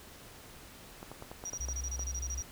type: clicks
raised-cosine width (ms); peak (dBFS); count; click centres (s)
1; -29; 8; 1.029 / 1.116 / 1.224 / 1.315 / 1.439 / 1.534 / 1.686 / 1.994
type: tone bursts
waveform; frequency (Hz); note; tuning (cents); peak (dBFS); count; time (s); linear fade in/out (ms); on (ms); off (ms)
sine; 5760; F#8; -47; -36; 13; 1.45-2.425; 5; 51; 26
type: tone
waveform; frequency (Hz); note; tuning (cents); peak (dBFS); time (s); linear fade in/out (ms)
sine; 64.2; C2; -32; -36; 1.6-2.41; 0
effects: pink hiss -52 dBFS RMS until 2.51 s